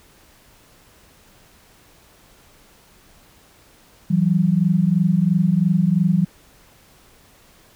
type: tone pair together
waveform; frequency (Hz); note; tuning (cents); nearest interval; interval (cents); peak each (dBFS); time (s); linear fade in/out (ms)
sine; 165.14 / 188.1; E3 / F#3; +3 / +29; major second; 226; -17; 4.1-6.25; 10
effects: pink hiss -52 dBFS RMS until 7.75 s